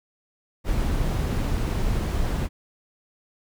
brown noise, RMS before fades -24 dBFS, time 0.64-2.49 s, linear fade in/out 50 ms, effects none

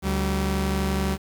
sawtooth tone pair together, 72 / 192.02 Hz, D2 / G3, -34 / -35 cents, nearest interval octave + perfect fourth, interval 1699 cents, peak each -21 dBFS, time 0.02-1.18 s, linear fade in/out 50 ms, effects 8-bit

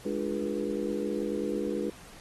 harmonic tone with a mistuned harmonic, 69.3 Hz, C#2, in tune, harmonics 3 / 4 / 5 / 6 / 7, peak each -35 / -35 / -35 / -35 / -35 dBFS, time 0.05-1.9 s, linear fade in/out 5 ms, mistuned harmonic 4, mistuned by +110 cents, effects pink hiss -51 dBFS RMS until 2.2 s + AAC 32 kbps

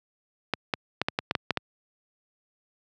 clicks, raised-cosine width 0.3 ms, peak -8 dBFS, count 9, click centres 0.537 / 0.738 / 1.016 / 1.085 / 1.189 / 1.311 / 1.352 / 1.507 / 1.573 s, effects high-pass 100 Hz 12 dB/octave

